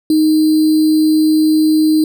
sine tone with sample-and-hold, 311.1 Hz, D#4, in tune, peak -8 dBFS, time 0.1-2.04 s, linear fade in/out 2 ms, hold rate 4410 Hz, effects none

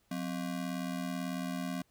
square ring-modulated tone, 220.7 Hz, A3, 5 cents sharp, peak -32 dBFS, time 0.11-1.82 s, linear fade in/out 5 ms, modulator 39.1 Hz, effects pink hiss -72 dBFS RMS until 1.9 s

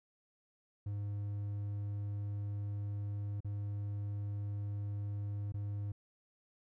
triangle tone with dropouts, 102.1 Hz, G#2, 29 cents flat, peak -34 dBFS, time 0.86-5.92 s, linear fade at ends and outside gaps 5 ms, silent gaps 3.405-3.446 / 5.522-5.541 s, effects none

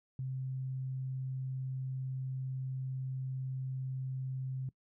sine tone, 131.1 Hz, C3, 4 cents sharp, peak -35 dBFS, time 0.19-4.69 s, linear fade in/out 2 ms, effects noise-tail reverb RT60 0.1 s tail -21 dB re dry

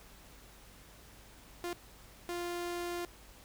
sawtooth tone bursts at uneven times, 349 Hz, F4, 1 cent flat, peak -32 dBFS, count 2, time 1.64-1.73 / 2.29-3.05 s, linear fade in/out 0 ms, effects added 50 Hz sine -59 dBFS peak until 3.44 s + pink hiss -57 dBFS RMS until 3.44 s

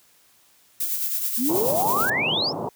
violet noise with tremolo, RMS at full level -24 dBFS, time 0.8-2.1 s, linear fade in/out 5 ms, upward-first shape sine, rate 9.3 Hz, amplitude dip 45%
sine exponential sweep, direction up, 219.7 to 5530 Hz, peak -21 dBFS, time 1.37-2.53 s, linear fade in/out 50 ms
white band-pass noise, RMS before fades -29 dBFS, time 1.49-2.69 s, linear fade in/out 5 ms, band 100 to 980 Hz, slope 48 dB/octave
effects white hiss -58 dBFS RMS until 2.75 s + high-pass 60 Hz 12 dB/octave

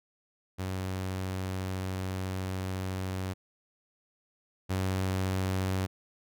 sawtooth tone pair in turn, 93.9 / 94.31 Hz, F#2 / F#2, +26 / +34 cents, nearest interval unison, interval 8 cents, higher second, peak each -28 / -24 dBFS, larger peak second, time 0.58-3.34 / 4.69-5.87 s, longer first, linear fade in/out 20 ms, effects none

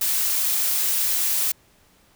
blue noise, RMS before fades -22 dBFS, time 0.01-1.52 s, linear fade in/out 5 ms, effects pink hiss -58 dBFS RMS until 2.15 s

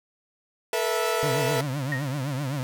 sawtooth chord, A suspended second, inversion none, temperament equal with one note detuned, 440 / 482.9 / 659.3 Hz, A4 / B4 / E5, 0 / -39 / 0 cents, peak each -24 dBFS, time 0.73-1.61 s, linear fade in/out 2 ms
35% pulse tone with vibrato, 137.9 Hz, C#3, 9 cents flat, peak -25 dBFS, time 1.23-2.63 s, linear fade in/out 0 ms, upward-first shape triangle, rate 7.8 Hz, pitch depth 180 cents each way
sine tone with exponential decay, 1864.7 Hz, A#6, in tune, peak -23 dBFS, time 1.92-2.12 s, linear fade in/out 2 ms, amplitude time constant 43 ms
effects none

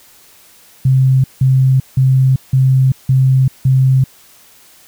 sine tone bursts, 131.6 Hz, C3, 10 cents sharp, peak -7 dBFS, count 6, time 0.85-4.04 s, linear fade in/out 5 ms, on 390 ms, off 170 ms, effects white hiss -45 dBFS RMS until 4.87 s

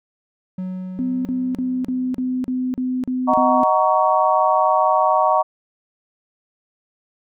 triangle tone with exponential decay, 185 Hz, F#3, in tune, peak -21 dBFS, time 0.58-3.62 s, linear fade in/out 5 ms, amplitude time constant 660 ms
sine tone bursts, 254.4 Hz, C4, 48 cents flat, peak -19 dBFS, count 9, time 0.99-3.634 s, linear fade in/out 0 ms, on 260 ms, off 38 ms
sine chord, D# minor seventh, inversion none, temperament just, 622.3 / 746.7 / 933.4 / 1120.1 Hz, D#5 / F#5 / A#5 / C#6, 0 / +16 / +2 / +18 cents, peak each -19 dBFS, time 3.27-5.43 s, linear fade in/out 20 ms
effects none

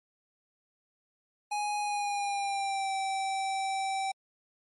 square tone with pitch glide, 830.6 to 775 Hz, G#5 to G5, 0 to -20 cents, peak -30 dBFS, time 1.51-4.12 s, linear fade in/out 10 ms, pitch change -120 cents, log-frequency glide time 1.8-2.93 s, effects MP3 48 kbps

